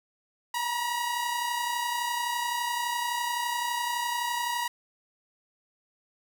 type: tone pair together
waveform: sawtooth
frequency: 932.3 / 964.1 Hz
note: A#5 / B5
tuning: 0 / -42 cents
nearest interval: minor second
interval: 58 cents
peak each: -31 / -25 dBFS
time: 0.54-4.68 s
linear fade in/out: 5 ms
effects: 9-bit

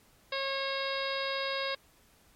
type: harmonic tone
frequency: 544 Hz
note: C#5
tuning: 33 cents flat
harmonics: 1 / 2 / 3 / 4 / 5 / 6 / 7 / 8 / 9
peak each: -35 / -38 / -39 / -40 / -42 / -44 / -39 / -45 / -42 dBFS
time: 0.32-1.75 s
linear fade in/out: 5 ms
effects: pink hiss -63 dBFS RMS until 2.35 s + MP3 64 kbps

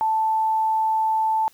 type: tone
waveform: sine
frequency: 880 Hz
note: A5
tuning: in tune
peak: -18 dBFS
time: 0.01-1.48 s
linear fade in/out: 0 ms
effects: white hiss -56 dBFS RMS until 1.53 s

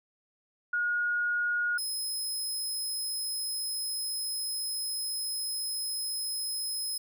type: tone pair in turn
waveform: sine / 20% pulse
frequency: 1439 / 5118 Hz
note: F#6 / D#8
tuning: -49 / +48 cents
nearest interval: octave + minor seventh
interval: 2197 cents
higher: second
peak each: -26 dBFS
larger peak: neither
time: 0.73-1.78 / 1.78-6.98 s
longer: second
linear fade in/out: 5 ms
effects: none

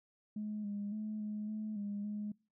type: tone with pitch steps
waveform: sine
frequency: 211.5 / 203.9 / 214.3 / 211 / 215 / 203.8 / 208.9 Hz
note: G#3 / G#3 / A3 / G#3 / A3 / G#3 / G#3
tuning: +32 / -32 / -45 / +28 / -40 / -32 / +10 cents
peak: -36 dBFS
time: 0.36-2.32 s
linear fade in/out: 5 ms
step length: 280 ms
effects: noise-tail reverb RT60 0.4 s tail -26 dB re dry + tanh soft clip ceiling -32 dBFS

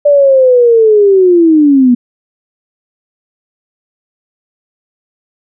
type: linear sweep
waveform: sine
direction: down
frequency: 587.3 to 238.5 Hz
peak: -3 dBFS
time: 0.05-1.95 s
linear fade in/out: 10 ms
effects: none

